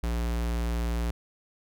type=tone; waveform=square; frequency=58.27 Hz; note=A#1; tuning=in tune; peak=-27 dBFS; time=0.03-1.11 s; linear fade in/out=5 ms; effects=none